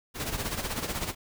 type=noise with tremolo; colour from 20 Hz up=pink; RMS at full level=-30 dBFS; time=0.14-1.15 s; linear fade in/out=50 ms; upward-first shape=sine; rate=16 Hz; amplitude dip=65%; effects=none